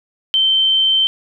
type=tone; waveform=sine; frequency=3107 Hz; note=G7; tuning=16 cents flat; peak=-11 dBFS; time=0.34-1.07 s; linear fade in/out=0 ms; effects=none